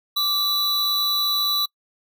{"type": "tone pair together", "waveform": "square", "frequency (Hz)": [1174.7, 3949], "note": ["D6", "B7"], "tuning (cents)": [0, -1], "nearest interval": "octave + major sixth", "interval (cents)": 2099, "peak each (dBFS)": [-30, -20], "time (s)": [0.16, 1.66], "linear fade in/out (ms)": 10, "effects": ["noise-tail reverb RT60 0.1 s tail -26 dB re dry"]}